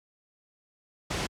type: noise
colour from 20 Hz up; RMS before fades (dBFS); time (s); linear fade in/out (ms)
pink; -30; 1.1-1.27; 10
effects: high-pass 60 Hz 12 dB/octave + low-pass 7000 Hz 12 dB/octave

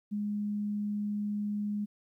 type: tone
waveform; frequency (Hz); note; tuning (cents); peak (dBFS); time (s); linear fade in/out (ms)
sine; 207.2; G#3; -4; -30; 0.11-1.86; 20
effects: 12-bit

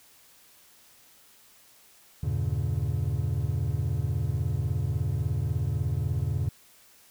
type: chord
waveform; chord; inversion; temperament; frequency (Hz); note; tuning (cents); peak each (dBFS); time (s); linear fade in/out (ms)
triangle; E diminished seventh; none; just; 82.41 / 98.89 / 118.67 / 142.4; E2 / G2 / Bb2 / Db3; 0 / +16 / +31 / +47; -29; 2.23-6.49; 5
effects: white hiss -57 dBFS RMS until 7.1 s

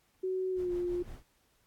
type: tone with pitch glide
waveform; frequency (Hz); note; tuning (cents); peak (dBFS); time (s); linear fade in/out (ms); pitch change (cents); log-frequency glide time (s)
sine; 373.6 to 353.2; F#4 to F4; +17 to +20; -30; 0.23-1.03; 10; -97; 0.51-0.72
type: noise with tremolo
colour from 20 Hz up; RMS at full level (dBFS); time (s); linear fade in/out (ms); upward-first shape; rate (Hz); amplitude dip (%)
brown; -45; 0.55-1.24; 50; sine; 5.7; 50
effects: pink hiss -71 dBFS RMS until 1.66 s + AAC 64 kbps

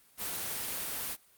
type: noise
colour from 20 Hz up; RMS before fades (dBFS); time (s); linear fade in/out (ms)
white; -36; 0.17-1.17; 50
effects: white hiss -63 dBFS RMS until 1.37 s + Opus 32 kbps

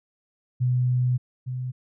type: tone pair in turn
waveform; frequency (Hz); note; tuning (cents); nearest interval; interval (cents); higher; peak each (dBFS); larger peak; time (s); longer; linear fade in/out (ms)
sine; 125.2 / 126.87; B2 / B2; +24 / +47; unison; 23; second; -19 / -27; first; 0.6-1.18 / 1.46-1.72; first; 20
effects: none

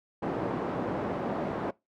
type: band-pass noise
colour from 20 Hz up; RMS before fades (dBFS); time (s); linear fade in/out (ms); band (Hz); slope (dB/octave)
pink; -32; 0.22-1.71; 10; 200 to 860; 12
effects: noise-tail reverb RT60 0.2 s tail -22 dB re dry

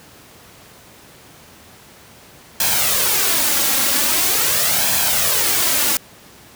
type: noise with flanger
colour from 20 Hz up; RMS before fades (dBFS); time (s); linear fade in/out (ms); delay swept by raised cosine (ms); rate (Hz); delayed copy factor
white; -17; 2.6-5.97; 2; 1.2 to 3.7; 0.43; +0.55
effects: pink hiss -44 dBFS RMS until 6.55 s + high-pass 80 Hz 12 dB/octave

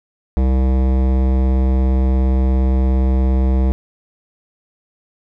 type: tone with hard clipping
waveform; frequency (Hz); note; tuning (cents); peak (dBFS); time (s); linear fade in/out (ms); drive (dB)
sine; 64.9; C2; -13; -14; 0.37-3.72; 0; 17
effects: none

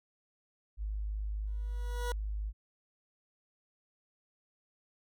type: tone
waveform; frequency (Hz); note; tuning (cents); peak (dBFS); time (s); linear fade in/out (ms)
sine; 51.91; G#1; 0; -33; 0.77-2.53; 50
type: tone with exponential growth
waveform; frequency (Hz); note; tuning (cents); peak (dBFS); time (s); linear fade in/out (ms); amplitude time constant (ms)
20% pulse; 484.9; B4; -32; -29; 1.47-2.12; 2; 140
effects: none

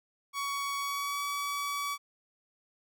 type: tone with pitch glide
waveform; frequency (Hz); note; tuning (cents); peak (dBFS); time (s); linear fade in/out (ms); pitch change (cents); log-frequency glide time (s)
sawtooth; 1123 to 1140.7; C#6 to C#6; +22 to +49; -28; 0.33-1.98; 50; +27; 0.82-1.21
effects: none

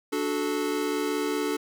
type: chord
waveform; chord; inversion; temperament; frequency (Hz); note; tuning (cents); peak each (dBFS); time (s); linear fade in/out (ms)
square; D major; none; equal with one note detuned; 293.7 / 370 / 434.9; D4 / F#4 / A4; 0 / 0 / -20; -30 / -33 / -30; 0.12-1.57; 10
effects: none

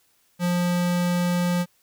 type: tone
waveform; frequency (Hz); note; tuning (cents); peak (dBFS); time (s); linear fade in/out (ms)
square; 176.4; F3; +18; -21; 0.39-1.66; 50
effects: white hiss -64 dBFS RMS until 1.82 s

